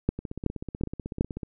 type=two click trains; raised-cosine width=3 ms; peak=-21 / -9 dBFS; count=21 / 4; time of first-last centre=0.19-1.432 / 0.09-1.209 s; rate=16.1 / 2.68 Hz; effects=none